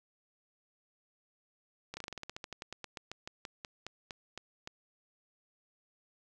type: slowing click train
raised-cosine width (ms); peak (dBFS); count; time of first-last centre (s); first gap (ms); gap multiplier
0.2; -24; 24; 1.94-4.674; 30; 1.11
effects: none